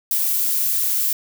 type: noise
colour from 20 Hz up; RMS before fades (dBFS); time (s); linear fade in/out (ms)
violet; -20; 0.11-1.13; 2
effects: none